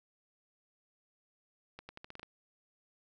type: accelerating click train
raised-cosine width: 0.3 ms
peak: -30 dBFS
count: 8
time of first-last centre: 1.79-2.231 s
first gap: 100 ms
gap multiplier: 0.84
effects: none